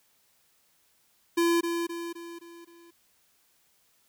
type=tone with echo; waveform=square; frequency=339.5 Hz; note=F4; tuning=49 cents flat; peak=-22 dBFS; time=1.37-1.61 s; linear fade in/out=10 ms; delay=260 ms; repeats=5; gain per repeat=-6 dB; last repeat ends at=2.91 s; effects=white hiss -67 dBFS RMS until 4.08 s